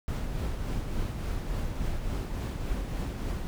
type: noise with tremolo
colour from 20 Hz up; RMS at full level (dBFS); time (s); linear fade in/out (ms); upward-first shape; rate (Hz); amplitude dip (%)
brown; -30; 0.08-3.47; 0; triangle; 3.5; 40
effects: none